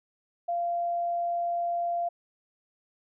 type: tone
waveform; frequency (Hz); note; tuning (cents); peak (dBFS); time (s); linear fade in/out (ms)
sine; 691; F5; -19; -26; 0.48-2.09; 10
effects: none